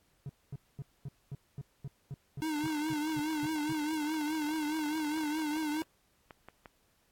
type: tone bursts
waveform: triangle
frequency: 138.59 Hz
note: C#3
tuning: in tune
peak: -35 dBFS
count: 14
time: 0.26-3.726 s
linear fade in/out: 2 ms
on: 34 ms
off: 230 ms
type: tone with vibrato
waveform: square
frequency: 306.1 Hz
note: D#4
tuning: 28 cents flat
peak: -32 dBFS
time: 2.42-5.82 s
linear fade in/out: 0 ms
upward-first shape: triangle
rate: 4.8 Hz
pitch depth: 82 cents each way
type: clicks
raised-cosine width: 0.5 ms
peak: -32 dBFS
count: 8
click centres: 4.509 / 5.176 / 5.236 / 5.386 / 5.569 / 6.308 / 6.486 / 6.658 s
effects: pink hiss -71 dBFS RMS until 7.11 s + AAC 64 kbps

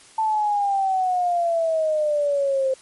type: exponential sweep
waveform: sine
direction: down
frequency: 887 to 523.3 Hz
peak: -18 dBFS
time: 0.18-2.74 s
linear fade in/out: 5 ms
effects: white hiss -49 dBFS RMS until 2.81 s + MP3 48 kbps

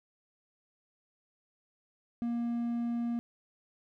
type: tone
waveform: triangle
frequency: 236 Hz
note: A#3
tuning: 22 cents sharp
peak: -28 dBFS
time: 2.22-3.19 s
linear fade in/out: 0 ms
effects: none

